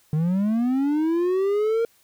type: linear sweep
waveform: triangle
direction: up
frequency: 148.5 to 466.2 Hz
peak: -17 dBFS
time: 0.13-1.85 s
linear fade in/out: 2 ms
effects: white hiss -60 dBFS RMS until 2.03 s